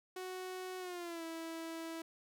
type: tone with pitch glide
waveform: sawtooth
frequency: 370 to 327.7 Hz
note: F#4 to E4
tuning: 0 to -10 cents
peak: -38 dBFS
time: 0.16-2.02 s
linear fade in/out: 5 ms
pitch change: -210 cents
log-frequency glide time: 0.79-1.24 s
effects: none